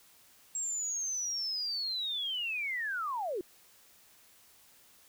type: linear sweep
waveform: sine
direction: down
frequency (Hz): 7600 to 329.6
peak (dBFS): -32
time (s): 0.55-3.41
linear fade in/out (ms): 2
effects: white hiss -61 dBFS RMS until 5.08 s